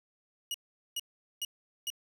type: tone bursts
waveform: sawtooth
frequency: 2894 Hz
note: F#7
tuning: 39 cents flat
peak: -29 dBFS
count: 4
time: 0.51-1.902 s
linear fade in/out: 2 ms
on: 33 ms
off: 420 ms
effects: none